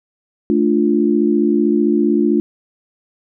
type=chord; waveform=sine; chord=D minor; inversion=second; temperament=equal; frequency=220 / 293.7 / 349.2 Hz; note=A3 / D4 / F4; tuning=0 / 0 / 0 cents; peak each=-16 dBFS; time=0.5-2.4 s; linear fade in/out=0 ms; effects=none